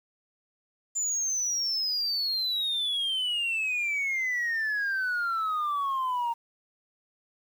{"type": "exponential sweep", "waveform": "sine", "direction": "down", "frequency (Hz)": [7150, 923], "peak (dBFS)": -24, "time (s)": [0.95, 6.34], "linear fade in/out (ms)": 20, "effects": ["tanh soft clip ceiling -24 dBFS", "9-bit"]}